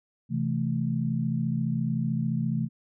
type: chord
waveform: sine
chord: A minor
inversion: first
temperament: equal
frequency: 130.81 / 164.81 / 220 Hz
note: C3 / E3 / A3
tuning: 0 / 0 / 0 cents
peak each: -29 dBFS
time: 0.29-2.69 s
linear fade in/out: 50 ms
effects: none